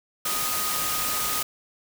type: tone in noise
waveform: sine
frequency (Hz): 1244.5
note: D#6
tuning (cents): 0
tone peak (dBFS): -32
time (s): 0.25-1.43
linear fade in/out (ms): 5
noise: white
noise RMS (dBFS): -27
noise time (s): 0.25-1.43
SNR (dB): -8
effects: none